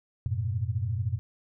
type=tone cluster; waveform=sine; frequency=91.7 / 107.6 / 121.2 Hz; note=F#2 / A2 / B2; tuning=-15 / -38 / -32 cents; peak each=-31 dBFS; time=0.26-1.19 s; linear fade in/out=0 ms; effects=none